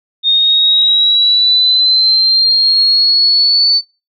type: linear sweep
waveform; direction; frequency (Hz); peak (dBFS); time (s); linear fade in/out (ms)
sine; up; 3678 to 4514; -7; 0.23-3.82; 50
effects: noise-tail reverb RT60 0.3 s tail -26 dB re dry